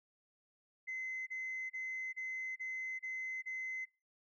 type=tone bursts; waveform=sine; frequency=2051 Hz; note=C7; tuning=35 cents flat; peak=-37 dBFS; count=7; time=0.87-3.856 s; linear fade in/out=20 ms; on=400 ms; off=31 ms; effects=noise-tail reverb RT60 0.3 s tail -24 dB re dry + tanh soft clip ceiling -35 dBFS